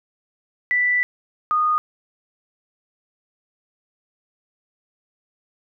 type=tone pair in turn; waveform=sine; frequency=1975.5 / 1232 Hz; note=B6 / D#6; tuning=0 / -17 cents; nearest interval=minor sixth; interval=817 cents; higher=first; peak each=-16 dBFS; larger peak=neither; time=0.71-1.03 / 1.51-1.78 s; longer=first; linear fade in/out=0 ms; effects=none